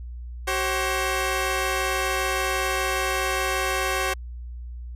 10% pulse tone pair together, 379.6 / 536.8 Hz, F#4 / C5, +44 / +44 cents, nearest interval tritone, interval 600 cents, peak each -17 / -18 dBFS, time 0.47-4.14 s, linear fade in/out 10 ms, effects added 60 Hz sine -33 dBFS peak until 4.95 s + resampled to 32000 Hz

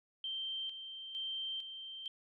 sine tone with tremolo, 3136 Hz, G7, in tune, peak -37 dBFS, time 0.24-2.08 s, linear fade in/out 2 ms, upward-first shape square, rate 1.1 Hz, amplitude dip 55%, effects none

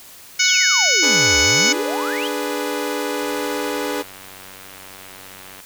harmonic tone, 740 Hz, F#5, in tune, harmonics 2 / 3 / 4 / 5 / 6 / 7 / 8 / 9, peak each -23 / -18 / -23 / -27 / -26 / -20 / -24 / -21 dBFS, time 0.39-1.73 s, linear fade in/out 10 ms
sine exponential two-way sweep, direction down then up, 4505 to 65.3 to 3421 Hz, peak -25 dBFS, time 0.43-2.28 s, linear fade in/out 10 ms, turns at 1.39 s
sawtooth chord, G# diminished, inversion second, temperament equal, 293.7 / 415.3 / 493.9 Hz, D4 / G#4 / B4, 0 / 0 / 0 cents, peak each -22 dBFS, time 1.02-4.03 s, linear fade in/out 20 ms
click train, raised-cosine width 0.3 ms, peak -23 dBFS, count 228, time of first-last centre 3.21-5.602 s, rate 94.9 Hz
effects white hiss -42 dBFS RMS until 5.65 s

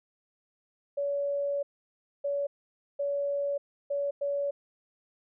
sine tone bursts at uneven times, 567 Hz, C#5, 39 cents sharp, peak -27 dBFS, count 5, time 0.97-1.63 / 2.24-2.47 / 2.99-3.58 / 3.9-4.11 / 4.21-4.51 s, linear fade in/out 10 ms, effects none

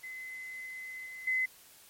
sine tone with level steps, 2038 Hz, C7, 46 cents flat, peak -40 / -42 / -27 dBFS, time 0.03-1.46 s, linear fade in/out 10 ms, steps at 1.06 / 1.27 s, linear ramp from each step 5 ms, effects white hiss -57 dBFS RMS until 1.89 s + MP3 64 kbps

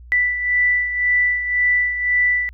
sine beating tone pair, 1975.5 / 1977.4 Hz, B6 / B6, 0 / +2 cents, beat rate 1.9 Hz, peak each -16 / -23 dBFS, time 0.12-2.49 s, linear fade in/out 0 ms, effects added 60 Hz sine -38 dBFS peak until 2.53 s

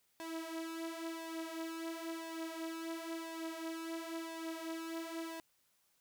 sawtooth tone with flanger, 327.3 Hz, E4, 12 cents flat, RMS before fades -43 dBFS, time 0.2-5.4 s, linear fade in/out 0 ms, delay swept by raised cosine 1.9 to 6.9 ms, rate 0.97 Hz, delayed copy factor +0.7, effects white hiss -75 dBFS RMS until 6 s

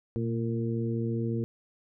harmonic tone with a mistuned harmonic, 114.7 Hz, A#2, 28 cents flat, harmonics 1 / 2 / 3 / 4, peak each -30 / -32 / -35 / -37 dBFS, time 0.16-1.44 s, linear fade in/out 0 ms, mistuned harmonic 1, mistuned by +53 cents, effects none

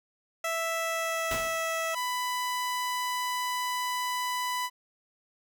15% pulse tone with pitch glide, 659.3 to 654 Hz, E5 to E5, 0 to -14 cents, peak -22 dBFS, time 0.44-1.95 s, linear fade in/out 5 ms, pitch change -14 cents, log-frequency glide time 0.66-1.59 s
pink noise with exponential decay, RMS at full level -32 dBFS, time 1.31-1.7 s, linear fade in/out 2 ms, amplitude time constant 84 ms
sawtooth tone, 995 Hz, B5, 13 cents sharp, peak -25 dBFS, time 1.93-4.7 s, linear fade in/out 50 ms
effects none

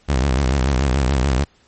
sawtooth tone with vibrato, 66.4 Hz, C2, 26 cents sharp, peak -11 dBFS, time 0.08-1.45 s, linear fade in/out 20 ms, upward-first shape sine, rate 6.9 Hz, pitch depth 150 cents each way, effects pink hiss -56 dBFS RMS until 1.67 s + MP3 32 kbps

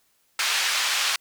white band-pass noise, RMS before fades -24 dBFS, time 0.39-1.16 s, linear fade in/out 2 ms, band 1200 to 4500 Hz, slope 12 dB/octave, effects white hiss -66 dBFS RMS until 1.2 s

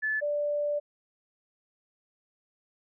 sine tone pair in turn, 1734 / 586.7 Hz, A6 / D5, -26 / -2 cents, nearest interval octave + perfect fifth, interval 1876 cents, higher first, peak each -26 dBFS, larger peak neither, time 0.02-0.21 / 0.21-0.8 s, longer second, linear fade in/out 20 ms, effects none

